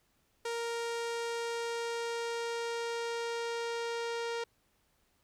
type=tone with low-pass filter sweep; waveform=sawtooth; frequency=466.2 Hz; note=A#4; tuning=in tune; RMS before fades=-36 dBFS; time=0.45-4.44 s; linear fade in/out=5 ms; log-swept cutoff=8600 to 5600 Hz; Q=0.92; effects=pink hiss -73 dBFS RMS until 5.23 s